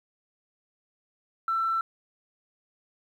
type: tone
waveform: sine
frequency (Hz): 1338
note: E6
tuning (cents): +25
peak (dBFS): -23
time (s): 1.48-1.81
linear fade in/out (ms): 2
effects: tanh soft clip ceiling -19 dBFS + 10-bit